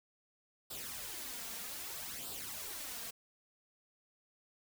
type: noise with flanger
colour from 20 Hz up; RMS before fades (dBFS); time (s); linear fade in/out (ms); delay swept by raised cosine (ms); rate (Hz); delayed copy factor
white; -44; 0.7-3.11; 10; 0.23 to 4.43; 0.63; +0.65
effects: none